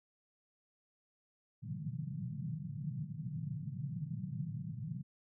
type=band-pass noise; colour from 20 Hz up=pink; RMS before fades=-41 dBFS; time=1.62-5.03 s; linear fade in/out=20 ms; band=120 to 180 Hz; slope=48 dB/octave; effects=none